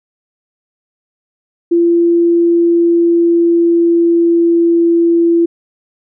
sine tone with pitch glide, 341.1 to 337.8 Hz, F4 to E4, -41 to +42 cents, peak -7 dBFS, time 1.71-5.46 s, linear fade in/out 10 ms, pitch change -17 cents, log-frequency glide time 2.2-4.87 s, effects none

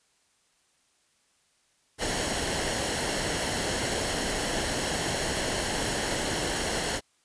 pink noise with comb filter, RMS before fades -29 dBFS, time 1.98-7.01 s, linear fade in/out 50 ms, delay 0.82 ms, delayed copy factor -0.5, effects white hiss -68 dBFS RMS until 7.24 s + resampled to 22050 Hz

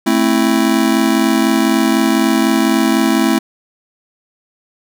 square chord, A minor, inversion none, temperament just, 220 / 264 / 330 Hz, A3 / C4 / E4, 0 / +16 / +2 cents, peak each -16 dBFS, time 0.06-3.39 s, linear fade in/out 10 ms, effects none

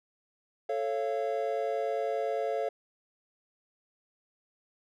triangle chord, A augmented, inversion none, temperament just, 440 / 550 / 687.5 Hz, A4 / C#5 / E#5, 0 / -14 / -27 cents, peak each -31 dBFS, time 0.69-2.69 s, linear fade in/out 5 ms, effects none

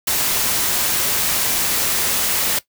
white noise, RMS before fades -19 dBFS, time 0.07-2.59 s, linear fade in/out 5 ms, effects noise-tail reverb RT60 0.1 s tail -17 dB re dry

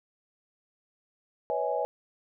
sine chord, C# minor seventh, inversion third, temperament equal with one note detuned, 493.9 / 554.4 / 642.3 / 830.6 Hz, B4 / C#5 / E5 / G#5, 0 / 0 / -45 / 0 cents, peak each -32 dBFS, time 1.5-1.85 s, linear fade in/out 0 ms, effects none

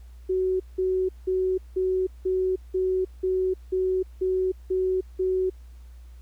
sine tone bursts, 373 Hz, F#4, 14 cents sharp, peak -21 dBFS, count 11, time 0.29-5.5 s, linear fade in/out 10 ms, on 310 ms, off 180 ms, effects added 60 Hz sine -42 dBFS peak until 6.21 s + pink hiss -63 dBFS RMS until 6.21 s

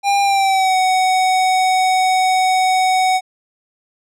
square tone with pitch glide, 801 to 747.4 Hz, G5 to F#5, +37 to +17 cents, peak -13 dBFS, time 0.03-3.21 s, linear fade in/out 50 ms, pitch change -120 cents, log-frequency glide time 0.22-0.76 s, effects low-pass 9000 Hz 12 dB/octave

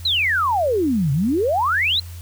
sine exponential two-way sweep, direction down then up, 4200 to 131.2 to 4200 Hz, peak -16 dBFS, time 0.05-2 s, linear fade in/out 5 ms, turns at 1.12 s, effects added 86 Hz sine -32 dBFS peak until 2.21 s + white hiss -45 dBFS RMS until 2.21 s

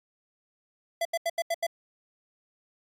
square tone bursts, 672 Hz, E5, 33 cents sharp, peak -26 dBFS, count 6, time 1.01-1.667 s, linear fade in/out 5 ms, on 42 ms, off 81 ms, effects AAC 64 kbps

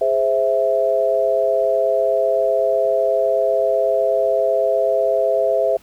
sine chord, Ab augmented, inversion none, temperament equal, 415.3 / 523.3 / 659.3 Hz, Ab4 / C5 / E5, 0 / 0 / 0 cents, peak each -22 / -19 / -17 dBFS, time 0.01-5.77 s, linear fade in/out 5 ms, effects pink hiss -51 dBFS RMS until 5.82 s

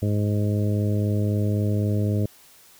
harmonic tone, 103.83 Hz, G#2, in tune, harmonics 1 / 2 / 3 / 4 / 5 / 6, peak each -21 / -27 / -31 / -33 / -35 / -37 dBFS, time 0.02-2.26 s, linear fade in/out 5 ms, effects white hiss -52 dBFS RMS until 2.79 s

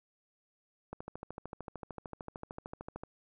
click train, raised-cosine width 1 ms, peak -27 dBFS, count 29, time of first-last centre 0.93-3.035 s, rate 13.3 Hz, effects none

